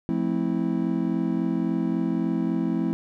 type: chord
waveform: triangle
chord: F major seventh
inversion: none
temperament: just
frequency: 174.61 / 218.3 / 261.9 / 327.4 Hz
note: F3 / A3 / C4 / E4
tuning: 0 / -13 / +2 / -12 cents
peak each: -26 dBFS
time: 0.09-2.93 s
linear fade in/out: 0 ms
effects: none